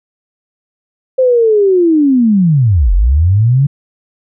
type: linear two-way sweep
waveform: sine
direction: down then up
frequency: 526 to 41.2 to 144.9 Hz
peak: -6 dBFS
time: 1.18-3.67 s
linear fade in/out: 10 ms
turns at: 2.93 s
effects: none